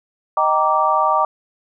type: chord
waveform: sine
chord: Eb major seventh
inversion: none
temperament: just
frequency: 622.3 / 777.8 / 933.4 / 1166.7 Hz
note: Eb5 / G5 / Bb5 / D6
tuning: 0 / -14 / +2 / -12 cents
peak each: -21 / -20 / -19 / -17 dBFS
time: 0.37-1.25 s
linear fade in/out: 2 ms
effects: none